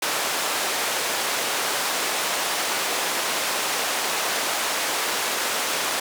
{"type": "band-pass noise", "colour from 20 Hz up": "pink", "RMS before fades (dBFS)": -25, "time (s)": [0.02, 6], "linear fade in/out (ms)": 5, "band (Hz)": [550, 12000], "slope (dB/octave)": 12, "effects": []}